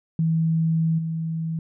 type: tone with level steps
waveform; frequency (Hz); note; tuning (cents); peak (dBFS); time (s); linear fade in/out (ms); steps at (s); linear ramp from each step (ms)
sine; 162.3; E3; -27; -18 / -24; 0.19-1.59; 2; 0.98; 10
effects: none